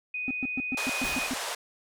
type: tone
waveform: sine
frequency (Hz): 2489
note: D#7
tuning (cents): 0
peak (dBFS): -30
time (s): 0.14-1.27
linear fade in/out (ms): 5
type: tone bursts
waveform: triangle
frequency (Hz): 260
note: C4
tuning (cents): -11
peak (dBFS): -26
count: 8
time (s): 0.28-1.336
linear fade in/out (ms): 0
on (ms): 27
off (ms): 120
type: band-pass noise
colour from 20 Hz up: pink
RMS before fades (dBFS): -34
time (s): 0.77-1.55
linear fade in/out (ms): 5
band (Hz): 540 to 11000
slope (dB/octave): 24
type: noise with exponential decay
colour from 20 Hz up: pink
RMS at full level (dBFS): -34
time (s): 1.04-1.55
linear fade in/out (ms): 5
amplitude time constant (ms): 110
effects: none